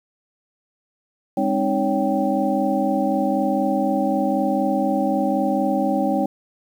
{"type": "tone cluster", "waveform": "sine", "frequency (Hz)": [203.2, 264.2, 308.2, 560, 780], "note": ["G#3", "C4", "D#4", "C#5", "G5"], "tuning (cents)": [-38, 17, -16, 18, -9], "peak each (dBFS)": -24, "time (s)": [1.37, 6.26], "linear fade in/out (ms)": 5, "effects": ["8-bit"]}